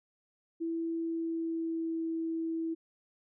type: tone with pitch glide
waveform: sine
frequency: 330.5 to 326.9 Hz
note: E4 to E4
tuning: +5 to -14 cents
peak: -31 dBFS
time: 0.6-2.75 s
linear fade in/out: 20 ms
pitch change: -19 cents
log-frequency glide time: 0.96-2.02 s
effects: none